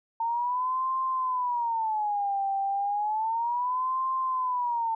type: tone with vibrato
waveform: sine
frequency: 907 Hz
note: A#5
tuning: 48 cents flat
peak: -25 dBFS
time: 0.2-4.95 s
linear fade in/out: 5 ms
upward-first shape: sine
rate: 0.32 Hz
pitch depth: 250 cents each way
effects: none